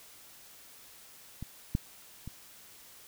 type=clicks; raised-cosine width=5 ms; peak=-26 / -15 / -28 dBFS; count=3; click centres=1.426 / 1.751 / 2.276 s; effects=white hiss -54 dBFS RMS until 3.07 s